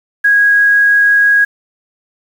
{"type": "tone with quantisation", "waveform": "sine", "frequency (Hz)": 1649, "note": "G#6", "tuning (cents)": -13, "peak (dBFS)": -6, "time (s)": [0.24, 1.45], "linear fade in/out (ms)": 10, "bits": 6, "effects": []}